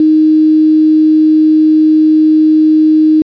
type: tone with quantisation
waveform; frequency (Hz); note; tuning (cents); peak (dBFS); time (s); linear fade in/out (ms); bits
sine; 311.1; D#4; 0; -4; 0-3.22; 2; 5
effects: resampled to 11025 Hz